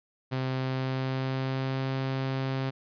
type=tone with pitch glide; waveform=sawtooth; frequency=130.6 to 133.19 Hz; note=C3 to C3; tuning=-3 to +31 cents; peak=-24 dBFS; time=0.31-2.71 s; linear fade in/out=20 ms; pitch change=+34 cents; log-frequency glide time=0.5-1.9 s; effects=resampled to 11025 Hz